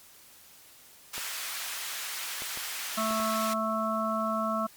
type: high-pass noise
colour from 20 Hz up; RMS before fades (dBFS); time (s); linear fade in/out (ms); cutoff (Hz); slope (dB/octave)
pink; -36; 1.13-3.54; 10; 1500; 12
type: clicks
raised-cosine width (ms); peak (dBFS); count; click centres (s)
1; -28; 5; 1.18 / 2.421 / 2.574 / 3.108 / 3.201
type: harmonic tone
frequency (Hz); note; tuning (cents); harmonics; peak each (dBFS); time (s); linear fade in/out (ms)
220; A3; 0; 1 / 3 / 5 / 6; -32 / -32 / -32 / -32; 2.97-4.67; 10
effects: white hiss -54 dBFS RMS until 4.76 s + MP3 96 kbps